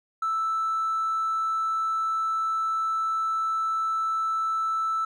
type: tone with hard clipping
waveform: sine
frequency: 1318.5 Hz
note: E6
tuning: in tune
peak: -24 dBFS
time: 0.22-5.05 s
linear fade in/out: 5 ms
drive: 1 dB
effects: none